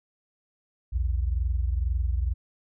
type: tone pair together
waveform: sine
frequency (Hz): 59.2 / 81.3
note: A#1 / E2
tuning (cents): +27 / -23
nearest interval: perfect fourth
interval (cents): 550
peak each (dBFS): -24 / -29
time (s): 0.92-2.34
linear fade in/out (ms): 20
effects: none